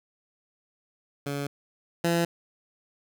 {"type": "tone pair in turn", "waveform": "15% pulse", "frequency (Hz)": [142, 169.65], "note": ["C#3", "F3"], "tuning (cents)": [42, -50], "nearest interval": "minor third", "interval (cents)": 308, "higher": "second", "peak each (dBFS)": [-23, -16], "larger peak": "second", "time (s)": [[1.26, 1.47], [2.04, 2.25]], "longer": "neither", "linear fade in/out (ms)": 5, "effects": []}